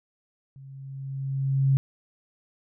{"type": "tone with level ramp", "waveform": "sine", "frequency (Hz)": 135.7, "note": "C#3", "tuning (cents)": -36, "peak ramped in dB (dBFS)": [-43, -16], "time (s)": [0.56, 1.77], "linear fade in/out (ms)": 0, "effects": []}